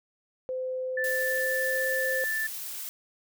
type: tone with pitch glide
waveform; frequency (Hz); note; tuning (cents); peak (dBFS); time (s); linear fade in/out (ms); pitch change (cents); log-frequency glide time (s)
sine; 514 to 522.4; C5 to C5; -31 to -3; -29; 0.49-2.24; 0; +28; 0.85-1.78
type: tone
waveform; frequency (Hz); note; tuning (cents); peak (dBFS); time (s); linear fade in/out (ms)
sine; 1760; A6; 0; -27; 0.97-2.47; 5
type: noise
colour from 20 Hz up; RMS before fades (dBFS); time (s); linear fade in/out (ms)
blue; -37; 1.04-2.89; 0
effects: none